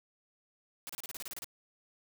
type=noise bursts; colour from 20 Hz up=white; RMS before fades=-42 dBFS; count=11; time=0.87-1.444 s; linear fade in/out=0 ms; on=24 ms; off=31 ms; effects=none

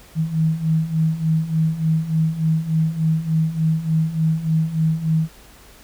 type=beating tone pair; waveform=sine; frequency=157.5 / 160.9 Hz; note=D#3 / E3; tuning=+21 / -42 cents; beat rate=3.4 Hz; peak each=-22 / -18 dBFS; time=0.15-5.29 s; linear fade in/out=50 ms; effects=added 50 Hz sine -49 dBFS peak until 5.83 s + pink hiss -47 dBFS RMS until 5.83 s

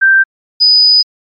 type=tone pair in turn; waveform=sine; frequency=1568 / 4978 Hz; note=G6 / D#8; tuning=0 / 0 cents; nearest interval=octave + minor sixth; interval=2000 cents; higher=second; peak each=-4 dBFS; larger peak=neither; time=0.01-0.24 / 0.6-1.03 s; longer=second; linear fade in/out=20 ms; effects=MP3 48 kbps

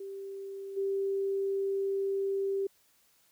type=tone with level steps; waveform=sine; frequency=392 Hz; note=G4; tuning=in tune; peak=-38 / -28 dBFS; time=0-2.67 s; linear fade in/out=5 ms; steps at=0.76 s; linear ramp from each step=20 ms; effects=white hiss -67 dBFS RMS until 3.31 s

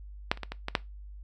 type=clicks; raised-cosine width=0.3 ms; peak=-7 / -27 / -18 / -19 / -15 / -7 dBFS; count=6; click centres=0.315 / 0.374 / 0.433 / 0.52 / 0.684 / 0.752 s; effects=noise-tail reverb RT60 0.2 s tail -20 dB re dry + added 50 Hz sine -42 dBFS peak until 1.23 s

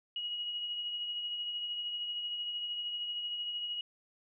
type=tone with tremolo; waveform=sine; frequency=2900 Hz; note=F#7; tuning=35 cents flat; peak=-33 dBFS; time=0.16-3.81 s; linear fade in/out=2 ms; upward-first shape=triangle; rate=13 Hz; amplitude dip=40%; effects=none

